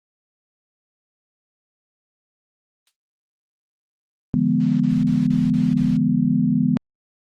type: noise with exponential decay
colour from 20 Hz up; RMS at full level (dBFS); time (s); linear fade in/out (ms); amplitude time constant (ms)
violet; -36; 2.87-2.96; 2; 19
type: chord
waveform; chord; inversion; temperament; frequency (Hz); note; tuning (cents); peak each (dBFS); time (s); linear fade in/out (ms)
sine; D diminished seventh; none; equal with one note detuned; 146.83 / 170.63 / 207.7 / 246.9; D3 / F3 / Ab3 / Cb4; 0 / -40 / 0 / 0; -24 / -22 / -21 / -19; 4.34-6.77; 0
type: noise bursts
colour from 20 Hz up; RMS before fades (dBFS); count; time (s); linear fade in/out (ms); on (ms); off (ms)
white; -39; 6; 4.6-5.97; 2; 200; 34
effects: low-pass 4000 Hz 12 dB/octave + Opus 24 kbps